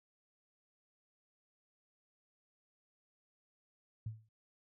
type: tone with exponential decay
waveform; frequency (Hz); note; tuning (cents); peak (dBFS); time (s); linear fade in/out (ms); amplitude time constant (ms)
sine; 110; A2; 0; -35; 4.06-4.29; 5; 49
effects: none